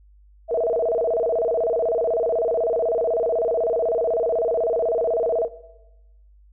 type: tone with vibrato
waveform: sine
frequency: 554.4 Hz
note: C#5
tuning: in tune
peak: -18 dBFS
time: 0.48-5.49 s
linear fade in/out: 50 ms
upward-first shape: square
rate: 16 Hz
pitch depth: 290 cents each way
effects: noise-tail reverb RT60 1.0 s tail -17 dB re dry + added 50 Hz sine -49 dBFS peak until 6.52 s